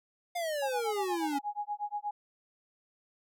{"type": "exponential sweep", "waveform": "square", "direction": "down", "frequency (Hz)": [716, 277.2], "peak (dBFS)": -32, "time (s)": [0.35, 1.39], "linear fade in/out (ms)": 10}
{"type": "tone with tremolo", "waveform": "sine", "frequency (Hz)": 829, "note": "G#5", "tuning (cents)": -3, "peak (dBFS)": -30, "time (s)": [0.62, 2.11], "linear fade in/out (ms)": 5, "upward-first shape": "sine", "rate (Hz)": 8.4, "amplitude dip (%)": 100}
{"effects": []}